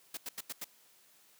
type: noise bursts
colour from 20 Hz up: white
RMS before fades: -40 dBFS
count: 5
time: 0.14-0.644 s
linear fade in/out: 5 ms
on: 32 ms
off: 86 ms
effects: white hiss -64 dBFS RMS until 1.39 s + high-pass 150 Hz 12 dB/octave